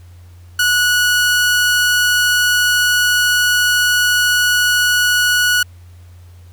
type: tone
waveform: sawtooth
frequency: 1466 Hz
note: F#6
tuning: 16 cents flat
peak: -8 dBFS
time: 0.59-5.63 s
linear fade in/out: 5 ms
effects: added 88 Hz sine -37 dBFS peak until 6.52 s + pink hiss -53 dBFS RMS until 6.52 s